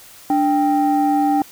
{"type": "tone pair together", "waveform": "sine", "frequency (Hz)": [293.7, 787.3], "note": ["D4", "G5"], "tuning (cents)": [0, 7], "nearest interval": "octave + perfect fourth", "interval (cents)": 1707, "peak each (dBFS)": -15, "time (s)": [0.3, 1.42], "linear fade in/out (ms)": 2, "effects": ["tanh soft clip ceiling -9 dBFS", "white hiss -43 dBFS RMS until 1.51 s"]}